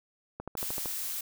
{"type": "click train", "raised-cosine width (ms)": 1, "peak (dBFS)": -23, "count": 7, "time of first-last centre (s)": [0.4, 0.858], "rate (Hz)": 13.1}
{"type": "noise", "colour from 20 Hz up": "blue", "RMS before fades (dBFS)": -35, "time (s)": [0.57, 1.21], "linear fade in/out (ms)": 5}
{"effects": []}